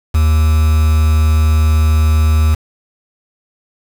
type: tone with quantisation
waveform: triangle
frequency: 77.78 Hz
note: D#2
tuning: in tune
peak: -6 dBFS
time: 0.14-2.55 s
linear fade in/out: 10 ms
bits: 4
effects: none